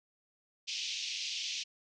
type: band-pass noise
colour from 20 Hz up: pink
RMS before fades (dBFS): -38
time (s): 0.67-1.64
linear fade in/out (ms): 20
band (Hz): 2500 to 6200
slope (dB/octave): 48
effects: none